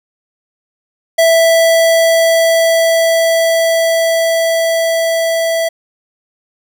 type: tone with level ramp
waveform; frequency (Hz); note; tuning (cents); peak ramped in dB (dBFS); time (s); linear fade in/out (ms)
square; 659.3; E5; 0; -7 to -13; 1.18-5.69; 10
effects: none